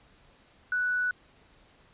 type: tone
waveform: sine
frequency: 1480 Hz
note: F#6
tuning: in tune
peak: -25 dBFS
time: 0.72-1.11 s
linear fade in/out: 2 ms
effects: pink hiss -60 dBFS RMS until 1.93 s + resampled to 8000 Hz